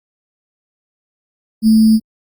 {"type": "tone with sample-and-hold", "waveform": "sine", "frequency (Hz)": 220, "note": "A3", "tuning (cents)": 0, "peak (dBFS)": -6, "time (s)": [1.62, 2], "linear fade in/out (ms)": 50, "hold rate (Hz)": 4900, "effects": ["Opus 32 kbps"]}